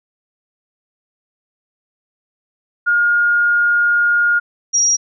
sine tone pair in turn, 1423 / 5692 Hz, F6 / F8, +32 / +32 cents, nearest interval 2 octaves, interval 2400 cents, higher second, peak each -11 dBFS, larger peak neither, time 2.86-4.4 / 4.73-4.97 s, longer first, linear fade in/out 20 ms, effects none

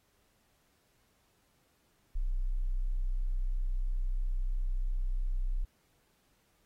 sine tone, 31.5 Hz, B0, 35 cents sharp, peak -28 dBFS, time 2.15-5.65 s, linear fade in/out 10 ms, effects pink hiss -72 dBFS RMS until 6.65 s + AAC 48 kbps

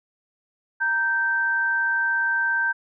sine tone pair together, 928 / 1560.7 Hz, A#5 / G6, -8 / -8 cents, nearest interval major sixth, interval 900 cents, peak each -29 / -20 dBFS, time 0.8-2.73 s, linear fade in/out 20 ms, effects none

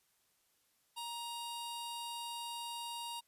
15% pulse tone with notch filter, 940 Hz, A#5, 14 cents sharp, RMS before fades -43 dBFS, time 0.96-3.21 s, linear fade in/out 20 ms, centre 1900 Hz, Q 1.1, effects white hiss -75 dBFS RMS until 3.27 s + resampled to 32000 Hz

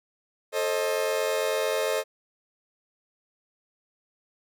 40% pulse chord, A diminished, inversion none, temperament equal with one note detuned, 440 / 533.3 / 622.3 Hz, A4 / C5 / Eb5, 0 / +33 / 0 cents, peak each -28 dBFS, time 0.52-2.04 s, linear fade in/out 50 ms, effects none

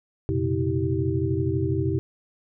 sine tone cluster, 89.9 / 121.2 / 133.8 / 322.2 / 387.9 Hz, F#2 / B2 / C3 / E4 / G4, -49 / -32 / +39 / -39 / -18 cents, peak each -28 dBFS, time 0.29-1.99 s, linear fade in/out 0 ms, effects none

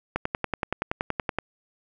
click train, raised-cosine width 0.5 ms, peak -10 dBFS, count 14, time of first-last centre 0.16-1.386 s, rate 10.6 Hz, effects none

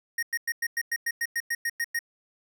square tone bursts, 1866 Hz, A#6, 1 cent sharp, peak -26 dBFS, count 13, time 0.18-1.991 s, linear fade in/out 5 ms, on 47 ms, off 100 ms, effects none

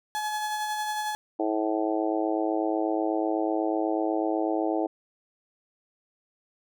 35% pulse tone with tremolo, 850 Hz, G#5, 40 cents sharp, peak -25 dBFS, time 0.15-1.15 s, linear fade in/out 0 ms, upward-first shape sine, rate 11 Hz, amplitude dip 30%
harmonic tone, 108.1 Hz, A2, 30 cents flat, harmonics 3 / 4 / 5 / 6 / 7 / 8, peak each -27 / -32 / -33 / -32 / -32 / -38 dBFS, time 1.39-4.87 s, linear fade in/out 10 ms
effects none

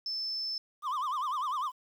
sine tone, 5274 Hz, E8, in tune, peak -32 dBFS, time 0.06-0.58 s, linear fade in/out 2 ms
triangle tone with vibrato, 1108.7 Hz, C#6, in tune, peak -28 dBFS, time 0.82-1.72 s, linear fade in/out 50 ms, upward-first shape sine, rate 10 Hz, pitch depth 190 cents each way
effects 10-bit

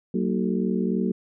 harmonic tone with a mistuned harmonic, 62.9 Hz, B1, 32 cents sharp, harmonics 3 / 4 / 5 / 6 / 7, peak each -25 / -26 / -33 / -29 / -34 dBFS, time 0.14-1.12 s, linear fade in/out 5 ms, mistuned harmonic 4, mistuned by -140 cents, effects none

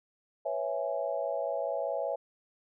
sine chord, C# minor seventh, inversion third, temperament equal, 493.9 / 554.4 / 659.3 / 830.6 Hz, B4 / C#5 / E5 / G#5, 0 / 0 / 0 / 0 cents, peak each -38 / -33 / -34 / -39 dBFS, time 0.45-2.16 s, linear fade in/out 10 ms, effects none

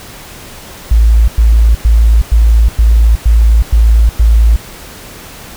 sine tone bursts, 55.8 Hz, A1, 25 cents sharp, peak -3 dBFS, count 8, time 0.91-4.563 s, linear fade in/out 5 ms, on 370 ms, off 99 ms, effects pink hiss -31 dBFS RMS until 5.56 s

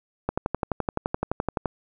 click train, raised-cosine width 1 ms, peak -10 dBFS, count 17, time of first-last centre 0.29-1.658 s, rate 11.7 Hz, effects none

